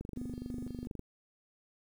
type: click train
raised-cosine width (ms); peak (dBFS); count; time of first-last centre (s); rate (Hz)
3; -28; 25; 0.01-0.994; 24.4
type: tone with tremolo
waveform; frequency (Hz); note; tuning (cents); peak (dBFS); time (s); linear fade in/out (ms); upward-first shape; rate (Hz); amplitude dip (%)
sine; 246.9; B3; 0; -38; 0.16-0.87; 10; square; 2.9; 50
effects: 10-bit